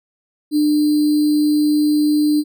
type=tone with sample-and-hold; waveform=sine; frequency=299.5 Hz; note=D4; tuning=34 cents sharp; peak=-12 dBFS; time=0.51-2.44 s; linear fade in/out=50 ms; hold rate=4410 Hz; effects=none